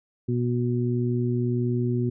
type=harmonic tone; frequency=121.6 Hz; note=B2; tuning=26 cents flat; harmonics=1 / 2 / 3; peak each=-24 / -27 / -29 dBFS; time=0.28-2.1 s; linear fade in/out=10 ms; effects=none